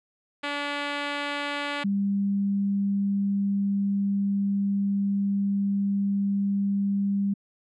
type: tone pair in turn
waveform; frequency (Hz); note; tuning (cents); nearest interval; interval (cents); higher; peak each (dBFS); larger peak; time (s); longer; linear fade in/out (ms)
5% pulse / sine; 288 / 199.2; D4 / G3; -34 / +28; tritone; 638; first; -16 / -22; first; 0.43-1.84 / 1.84-7.34; second; 10
effects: low-pass 4000 Hz 12 dB/octave